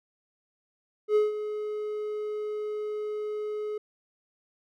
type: tone with ADSR envelope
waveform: triangle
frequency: 423.2 Hz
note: G#4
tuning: 33 cents sharp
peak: -16 dBFS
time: 1.08-3.78 s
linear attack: 76 ms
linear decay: 160 ms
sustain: -12 dB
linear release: 5 ms
effects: none